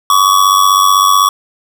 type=tone with amplitude modulation; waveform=square; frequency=1131 Hz; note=C#6; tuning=34 cents sharp; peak=-4 dBFS; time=0.1-1.29 s; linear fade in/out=2 ms; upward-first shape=sine; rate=95.9 Hz; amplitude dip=70%; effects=none